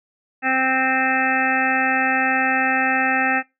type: harmonic tone with a mistuned harmonic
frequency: 261.6 Hz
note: C4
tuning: in tune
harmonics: 1 / 2 / 3 / 5 / 6 / 7 / 8 / 9 / 10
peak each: -25 / -32 / -22 / -27 / -26 / -22 / -30 / -33 / -25 dBFS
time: 0.42-3.43 s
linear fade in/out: 50 ms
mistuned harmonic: 9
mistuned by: +22 cents
effects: noise-tail reverb RT60 0.2 s tail -18 dB re dry